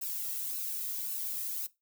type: noise with flanger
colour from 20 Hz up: violet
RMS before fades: -36 dBFS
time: 0.01-1.67 s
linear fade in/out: 10 ms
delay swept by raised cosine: 0.73 to 1.59 ms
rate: 1.8 Hz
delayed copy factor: +0.5
effects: noise-tail reverb RT60 0.2 s tail -18 dB re dry